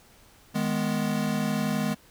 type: chord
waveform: square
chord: G# minor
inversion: second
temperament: equal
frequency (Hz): 155.56 / 207.7 / 246.9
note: D#3 / G#3 / B3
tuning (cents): 0 / 0 / 0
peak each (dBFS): -32 / -28 / -31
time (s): 0.54-1.95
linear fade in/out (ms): 20
effects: pink hiss -56 dBFS RMS until 2.1 s